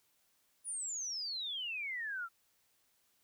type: exponential sweep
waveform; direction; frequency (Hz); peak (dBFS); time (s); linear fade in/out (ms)
sine; down; 10000 to 1318.5; -37; 0.64-2.29; 50
effects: white hiss -74 dBFS RMS until 3.23 s